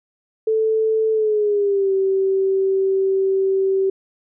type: tone with pitch glide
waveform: sine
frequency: 440 to 385.3 Hz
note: A4 to G4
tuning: 0 to -30 cents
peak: -15 dBFS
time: 0.47-3.9 s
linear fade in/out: 5 ms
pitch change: -230 cents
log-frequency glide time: 1.12-1.93 s
effects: none